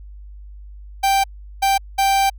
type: tone bursts at uneven times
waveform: 45% pulse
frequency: 784 Hz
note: G5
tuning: in tune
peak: -14 dBFS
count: 3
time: 1.03-1.24 / 1.62-1.78 / 1.98-2.3 s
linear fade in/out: 10 ms
effects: added 50 Hz sine -35 dBFS peak until 2.38 s